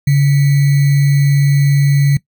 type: tone with sample-and-hold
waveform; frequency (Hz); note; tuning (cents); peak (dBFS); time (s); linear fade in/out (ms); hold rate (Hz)
sine; 141.3; C#3; +34; -7; 0.07-2.17; 5; 2100
effects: noise-tail reverb RT60 0.1 s tail -20 dB re dry